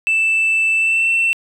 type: tone with pitch glide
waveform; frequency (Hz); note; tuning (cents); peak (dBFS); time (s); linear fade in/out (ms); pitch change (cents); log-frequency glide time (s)
sine; 2647 to 2690; E7 to E7; +7 to +34; -11; 0.07-1.33; 0; +27; 0.76-1.11
effects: tanh soft clip ceiling -11 dBFS + 8-bit